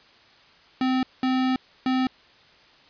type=tone bursts at uneven times; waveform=square; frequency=258.4 Hz; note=C4; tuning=21 cents flat; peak=-21 dBFS; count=3; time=0.81-1.03 / 1.23-1.56 / 1.86-2.07 s; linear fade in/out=2 ms; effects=white hiss -54 dBFS RMS until 2.89 s + resampled to 11025 Hz